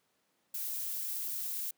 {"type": "noise", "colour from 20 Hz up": "violet", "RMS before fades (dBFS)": -37, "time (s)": [0.54, 1.71], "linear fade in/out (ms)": 5, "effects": ["pink hiss -75 dBFS RMS until 1.77 s", "high-pass 200 Hz 12 dB/octave"]}